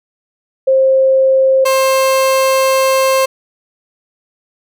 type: tone pair in turn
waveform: sine / 30% pulse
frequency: 530 / 530 Hz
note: C5 / C5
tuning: +22 / +22 cents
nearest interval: unison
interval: 0 cents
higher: neither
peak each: -7 dBFS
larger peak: neither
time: 0.67-1.65 / 1.65-3.26 s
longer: second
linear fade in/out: 10 ms
effects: none